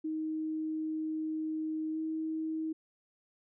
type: tone with pitch glide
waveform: sine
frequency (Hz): 313.8 to 317.4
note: D#4 to D#4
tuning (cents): +15 to +35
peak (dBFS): -32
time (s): 0.04-2.73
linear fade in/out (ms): 10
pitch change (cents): +20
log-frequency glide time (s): 1.92-1.98
effects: none